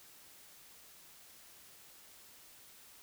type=silence; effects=white hiss -58 dBFS RMS until 3.02 s